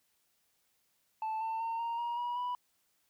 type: tone with pitch steps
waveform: sine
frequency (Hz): 878 / 894.9 / 912.1 / 929.7 / 947.6 / 965.8 / 984.4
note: A5 / A5 / A#5 / A#5 / A#5 / B5 / B5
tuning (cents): -4 / +29 / -38 / -5 / +28 / -39 / -6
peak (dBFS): -30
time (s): 1.22-2.55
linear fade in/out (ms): 2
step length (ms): 190
effects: tanh soft clip ceiling -32 dBFS + white hiss -75 dBFS RMS until 3.09 s